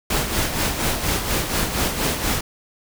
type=noise with tremolo; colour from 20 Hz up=pink; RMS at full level=-20 dBFS; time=0.1-2.41 s; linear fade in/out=5 ms; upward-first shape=sine; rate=4.2 Hz; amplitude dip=55%; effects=none